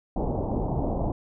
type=low-pass noise; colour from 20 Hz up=pink; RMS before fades=-27 dBFS; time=0.16-1.12 s; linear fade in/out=5 ms; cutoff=880 Hz; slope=48 dB/octave; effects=none